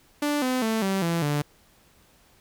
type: tone with pitch steps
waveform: sawtooth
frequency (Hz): 293.1 / 255.2 / 222.1 / 193.37 / 168.34 / 146.55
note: D4 / C4 / A3 / G3 / E3 / D3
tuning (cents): -3 / -43 / +16 / -23 / +37 / -3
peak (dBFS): -19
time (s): 0.22-1.42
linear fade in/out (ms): 5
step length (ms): 200
effects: pink hiss -59 dBFS RMS until 2.4 s